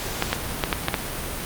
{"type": "clicks", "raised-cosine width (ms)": 0.3, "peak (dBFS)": -4, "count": 6, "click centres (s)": [0.224, 0.33, 0.638, 0.728, 0.884, 0.942], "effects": ["pink hiss -30 dBFS RMS until 1.45 s", "Opus 48 kbps"]}